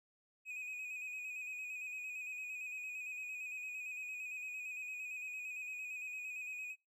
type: tone with vibrato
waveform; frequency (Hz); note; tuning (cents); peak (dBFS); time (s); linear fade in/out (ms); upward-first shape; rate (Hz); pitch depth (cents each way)
triangle; 2502; D#7; +9; -40; 0.45-6.76; 50; square; 8.8; 28
effects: noise-tail reverb RT60 0.2 s tail -21 dB re dry